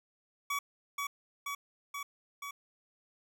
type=tone with echo; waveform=25% pulse; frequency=1134 Hz; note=C#6; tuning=39 cents sharp; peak=-28 dBFS; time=0.5-0.59 s; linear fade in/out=5 ms; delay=480 ms; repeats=4; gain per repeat=-2 dB; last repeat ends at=2.51 s; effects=none